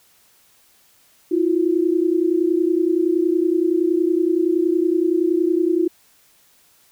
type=tone pair together; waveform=sine; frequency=326.9 / 357.6 Hz; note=E4 / F4; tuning=-14 / +41 cents; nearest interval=major second; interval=155 cents; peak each=-18 dBFS; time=1.31-5.88 s; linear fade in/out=10 ms; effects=white hiss -56 dBFS RMS until 6.91 s